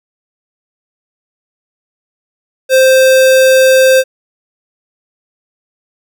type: tone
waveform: square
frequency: 523.3 Hz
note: C5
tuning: in tune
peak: -5 dBFS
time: 2.69-4.04 s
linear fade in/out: 50 ms
effects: none